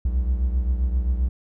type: beating tone pair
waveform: triangle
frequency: 61.1 / 68.7 Hz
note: B1 / C#2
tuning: -18 / -15 cents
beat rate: 7.6 Hz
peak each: -18 / -25 dBFS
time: 0.05-1.29 s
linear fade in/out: 5 ms
effects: none